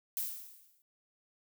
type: noise with exponential decay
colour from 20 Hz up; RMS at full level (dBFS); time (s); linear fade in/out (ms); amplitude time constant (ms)
violet; -33; 0.17-0.82; 1; 140
effects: none